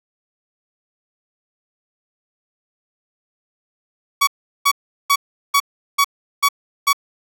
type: tone bursts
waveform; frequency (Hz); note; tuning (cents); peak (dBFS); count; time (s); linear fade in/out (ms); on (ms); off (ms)
sawtooth; 1128; C#6; +30; -8; 7; 4.21-6.931; 10; 63; 380
effects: none